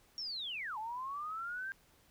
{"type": "linear two-way sweep", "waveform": "sine", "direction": "down then up", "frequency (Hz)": [5588, 844, 1598], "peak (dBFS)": -38, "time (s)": [0.18, 1.72], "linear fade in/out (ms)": 0, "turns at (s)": 0.78, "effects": ["pink hiss -67 dBFS RMS until 2.1 s"]}